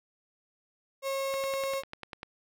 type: tone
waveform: 35% pulse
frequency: 543 Hz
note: C#5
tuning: 36 cents flat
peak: -28 dBFS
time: 1.02-1.83 s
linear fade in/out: 50 ms
type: click train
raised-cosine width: 0.3 ms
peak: -23 dBFS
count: 10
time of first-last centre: 1.34-2.231 s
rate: 10.1 Hz
effects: none